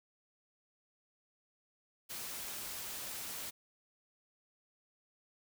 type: noise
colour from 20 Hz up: white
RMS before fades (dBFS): -43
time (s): 2.09-3.51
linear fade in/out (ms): 20
effects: none